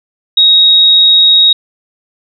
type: tone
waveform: sine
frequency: 3777 Hz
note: A#7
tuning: 22 cents sharp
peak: -3 dBFS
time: 0.37-1.53 s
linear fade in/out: 5 ms
effects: none